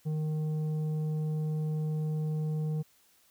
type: tone with tanh clipping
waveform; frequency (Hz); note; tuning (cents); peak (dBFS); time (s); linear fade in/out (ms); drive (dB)
sine; 154.6; D#3; -11; -30; 0.05-2.83; 20; 7
effects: white hiss -65 dBFS RMS until 3.3 s